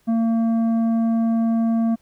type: tone with tanh clipping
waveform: triangle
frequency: 227.7 Hz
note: A#3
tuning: 40 cents flat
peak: -18 dBFS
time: 0.07-1.96 s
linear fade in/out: 20 ms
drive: 12 dB
effects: pink hiss -62 dBFS RMS until 2.01 s